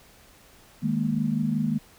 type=chord; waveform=sine; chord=D# suspended fourth; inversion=none; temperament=equal; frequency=155.56 / 207.7 / 233.1 Hz; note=D#3 / G#3 / A#3; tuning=0 / 0 / 0 cents; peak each=-28 / -27 / -26 dBFS; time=0.82-1.79 s; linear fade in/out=20 ms; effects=pink hiss -54 dBFS RMS until 1.98 s